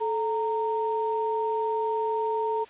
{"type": "tone pair together", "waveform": "sine", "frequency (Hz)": [436.1, 924], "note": ["A4", "A#5"], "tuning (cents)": [-15, -16], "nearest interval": "octave + minor second", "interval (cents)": 1299, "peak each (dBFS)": -27, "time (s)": [0, 2.65], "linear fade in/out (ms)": 20, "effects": ["white hiss -50 dBFS RMS until 2.69 s", "resampled to 8000 Hz"]}